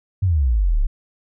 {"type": "exponential sweep", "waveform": "sine", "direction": "down", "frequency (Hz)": [101.1, 30.87], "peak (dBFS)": -14, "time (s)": [0.22, 0.87], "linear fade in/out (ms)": 10, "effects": []}